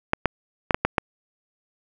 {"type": "clicks", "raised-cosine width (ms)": 0.5, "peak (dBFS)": -3, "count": 6, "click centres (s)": [0.134, 0.257, 0.708, 0.745, 0.85, 0.982], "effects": []}